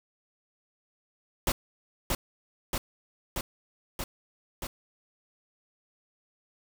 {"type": "noise with echo", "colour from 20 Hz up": "pink", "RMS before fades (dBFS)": -26, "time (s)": [1.47, 1.52], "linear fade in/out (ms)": 2, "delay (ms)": 630, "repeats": 5, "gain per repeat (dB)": -2, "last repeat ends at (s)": 4.67, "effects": []}